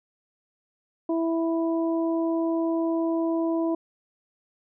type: harmonic tone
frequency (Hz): 329.6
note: E4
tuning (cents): 0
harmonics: 1 / 2 / 3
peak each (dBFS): -23 / -30 / -36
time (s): 1.09-3.75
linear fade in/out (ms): 5
effects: none